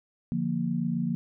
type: chord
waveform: sine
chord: Bb major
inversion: first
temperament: equal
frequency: 146.83 / 174.61 / 233.1 Hz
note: D3 / F3 / Bb3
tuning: 0 / 0 / 0 cents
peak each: -33 / -29 / -29 dBFS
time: 0.32-1.15 s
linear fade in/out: 0 ms
effects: none